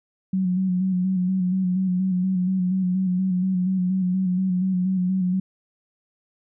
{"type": "tone with vibrato", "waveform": "sine", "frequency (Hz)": 185, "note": "F#3", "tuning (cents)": 0, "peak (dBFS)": -19, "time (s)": [0.33, 5.4], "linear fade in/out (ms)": 5, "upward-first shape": "square", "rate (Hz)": 4.2, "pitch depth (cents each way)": 36, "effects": []}